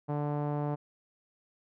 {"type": "tone with low-pass filter", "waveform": "sawtooth", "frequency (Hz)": 146.9, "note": "D3", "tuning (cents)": 1, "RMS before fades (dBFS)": -32, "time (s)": [0.08, 0.76], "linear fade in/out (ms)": 20, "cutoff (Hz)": 840, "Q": 1.7, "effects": []}